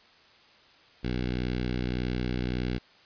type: tone with notch filter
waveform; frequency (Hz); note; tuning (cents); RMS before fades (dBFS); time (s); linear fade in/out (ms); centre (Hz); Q
10% pulse; 61.74; B1; 0; -30; 1.03-2.79; 20; 970; 1.1
effects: white hiss -57 dBFS RMS until 3.05 s + resampled to 11025 Hz